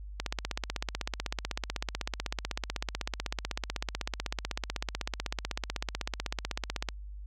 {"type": "click train", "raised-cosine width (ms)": 0.2, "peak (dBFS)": -14, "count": 108, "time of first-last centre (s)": [0.2, 6.888], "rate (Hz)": 16, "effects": ["added 50 Hz sine -40 dBFS peak until 7.26 s"]}